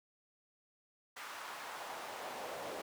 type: noise with high-pass filter sweep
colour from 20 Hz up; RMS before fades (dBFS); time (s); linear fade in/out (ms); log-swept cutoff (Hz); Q
brown; -45; 1.16-2.82; 10; 1300 to 510; 1.5
effects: none